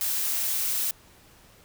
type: noise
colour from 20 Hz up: blue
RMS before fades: -27 dBFS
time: 0.01-0.91 s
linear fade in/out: 0 ms
effects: pink hiss -55 dBFS RMS until 1.64 s